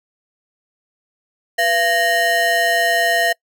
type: ring-modulated tone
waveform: square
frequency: 587.3 Hz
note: D5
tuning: in tune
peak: -12 dBFS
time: 1.58-3.33 s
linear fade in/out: 10 ms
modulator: 1270 Hz
effects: noise-tail reverb RT60 0.1 s tail -25 dB re dry